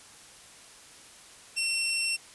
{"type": "tone", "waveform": "20% pulse", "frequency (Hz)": 2713, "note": "E7", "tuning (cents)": 49, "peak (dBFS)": -22, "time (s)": [1.56, 2.17], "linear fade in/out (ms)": 20, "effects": ["white hiss -51 dBFS RMS until 2.34 s", "resampled to 24000 Hz"]}